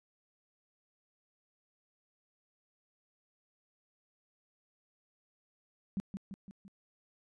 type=tone with echo; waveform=sine; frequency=195.1 Hz; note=G3; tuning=8 cents flat; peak=-31 dBFS; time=5.97-6 s; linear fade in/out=0 ms; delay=170 ms; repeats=4; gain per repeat=-5 dB; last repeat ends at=6.68 s; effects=resampled to 24000 Hz